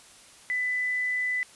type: tone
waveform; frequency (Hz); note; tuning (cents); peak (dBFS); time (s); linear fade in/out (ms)
sine; 1997; B6; +19; -25; 0.5-1.43; 0
effects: white hiss -52 dBFS RMS until 1.55 s + resampled to 24000 Hz